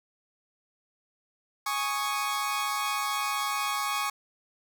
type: chord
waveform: sawtooth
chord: Ab suspended fourth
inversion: none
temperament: equal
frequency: 830.6 / 1108.7 / 1244.5 Hz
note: Ab5 / Db6 / Eb6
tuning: 0 / 0 / 0 cents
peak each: -30 / -26 / -31 dBFS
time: 1.66-4.1 s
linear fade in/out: 5 ms
effects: none